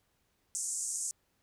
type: band-pass noise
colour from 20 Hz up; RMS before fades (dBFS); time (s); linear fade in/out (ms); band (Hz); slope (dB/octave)
pink; -36; 0.55-1.11; 0; 6500 to 9100; 48
effects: pink hiss -75 dBFS RMS until 1.42 s